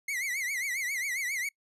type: tone with vibrato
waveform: 45% pulse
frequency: 2093 Hz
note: C7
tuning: in tune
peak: -30 dBFS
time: 0.08-1.49 s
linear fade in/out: 5 ms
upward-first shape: triangle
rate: 7.4 Hz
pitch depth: 170 cents each way
effects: noise-tail reverb RT60 0.1 s tail -25 dB re dry + resampled to 32000 Hz